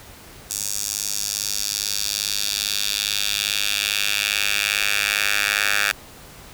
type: tone with high-pass filter sweep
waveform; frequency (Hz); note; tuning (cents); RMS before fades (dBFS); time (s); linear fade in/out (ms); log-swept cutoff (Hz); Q
10% pulse; 102.4; G#2; -24; -23; 0.5-5.92; 5; 6800 to 1800; 1.8
effects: pink hiss -43 dBFS RMS until 6.53 s